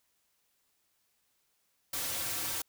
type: noise with comb filter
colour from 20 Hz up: white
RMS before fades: -35 dBFS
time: 1.93-2.62 s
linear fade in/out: 5 ms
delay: 4.8 ms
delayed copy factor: -0.8
effects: white hiss -75 dBFS RMS until 2.68 s